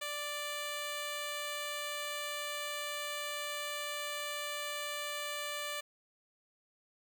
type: tone with notch filter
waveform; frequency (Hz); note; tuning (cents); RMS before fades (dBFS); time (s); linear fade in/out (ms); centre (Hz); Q
5% pulse; 587.3; D5; 0; -39; 0.01-5.81; 10; 5400; 1.3
effects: none